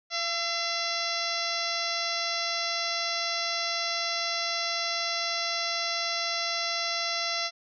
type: harmonic tone with a mistuned harmonic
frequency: 681 Hz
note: F5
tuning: 44 cents flat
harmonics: 1 / 2 / 3 / 4 / 5 / 6 / 7 / 8 / 9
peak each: -36 / -36 / -35 / -39 / -37 / -35 / -36 / -35 / -40 dBFS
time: 0.1-7.51 s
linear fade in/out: 50 ms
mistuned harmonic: 2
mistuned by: -24 cents
effects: none